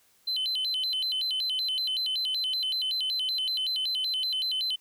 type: tone with vibrato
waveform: sine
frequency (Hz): 3520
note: A7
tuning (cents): 0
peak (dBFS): -24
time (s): 0.27-4.76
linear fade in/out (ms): 10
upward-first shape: square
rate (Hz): 5.3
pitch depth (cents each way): 250
effects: tanh soft clip ceiling -25 dBFS + white hiss -64 dBFS RMS until 4.8 s